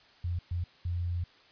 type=tone bursts at uneven times; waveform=sine; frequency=87.31 Hz; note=F2; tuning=in tune; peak=-29 dBFS; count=3; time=0.24-0.39 / 0.51-0.64 / 0.85-1.24 s; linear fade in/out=5 ms; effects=white hiss -59 dBFS RMS until 1.51 s + resampled to 11025 Hz